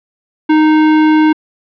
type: tone with hard clipping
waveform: sine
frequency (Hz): 309.8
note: D#4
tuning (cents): -7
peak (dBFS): -8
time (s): 0.49-1.33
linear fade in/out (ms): 10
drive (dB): 17
effects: low-pass 3000 Hz 12 dB/octave